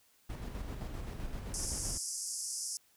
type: noise with tremolo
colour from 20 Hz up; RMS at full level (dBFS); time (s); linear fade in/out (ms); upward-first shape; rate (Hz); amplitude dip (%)
brown; -39; 0.29-1.98; 10; square; 7.7; 35
type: band-pass noise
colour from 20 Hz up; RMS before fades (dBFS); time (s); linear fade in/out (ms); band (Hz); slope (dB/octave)
pink; -39; 1.54-2.77; 0; 5000 to 11000; 96
effects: white hiss -68 dBFS RMS until 2.96 s